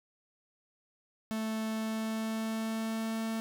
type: tone with pitch glide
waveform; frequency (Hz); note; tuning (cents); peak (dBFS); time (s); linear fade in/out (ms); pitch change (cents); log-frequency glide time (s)
45% pulse; 220 to 223.6; A3 to A3; 0 to +28; -32; 1.31-3.4; 0; +28; 1.67-3.24
effects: none